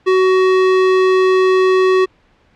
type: tone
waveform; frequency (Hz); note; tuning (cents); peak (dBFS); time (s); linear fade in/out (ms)
square; 374.3; F#4; +20; -10; 0.06-2.06; 20
effects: pink hiss -54 dBFS RMS until 2.55 s + low-pass 3000 Hz 12 dB/octave